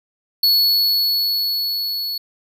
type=tone with level ramp; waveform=square; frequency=4398 Hz; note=C#8; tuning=14 cents flat; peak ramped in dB=-12 to -23 dBFS; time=0.43-2.18 s; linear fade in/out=5 ms; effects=none